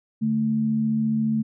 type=tone pair together; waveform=sine; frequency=145.7 / 220.3 Hz; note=D3 / A3; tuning=-13 / +2 cents; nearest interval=perfect fifth; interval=715 cents; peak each=-29 / -20 dBFS; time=0.21-1.43 s; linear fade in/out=20 ms; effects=none